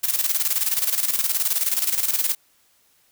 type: noise with tremolo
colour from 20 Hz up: blue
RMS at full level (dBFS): -20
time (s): 0.03-2.35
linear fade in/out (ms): 10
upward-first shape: square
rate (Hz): 19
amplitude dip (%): 65
effects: white hiss -61 dBFS RMS until 3.11 s